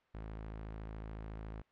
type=tone; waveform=sawtooth; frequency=53.9 Hz; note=A1; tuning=35 cents flat; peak=-39 dBFS; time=0.14-1.62 s; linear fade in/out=10 ms; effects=white hiss -72 dBFS RMS until 1.71 s + low-pass 2000 Hz 12 dB/octave